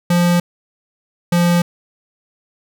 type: tone pair in turn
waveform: square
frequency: 174.61 / 173.69 Hz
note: F3 / F3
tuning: 0 / -9 cents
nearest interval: unison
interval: 9 cents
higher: first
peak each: -12 dBFS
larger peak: neither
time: 0.1-0.4 / 1.32-1.62 s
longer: neither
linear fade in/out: 5 ms
effects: none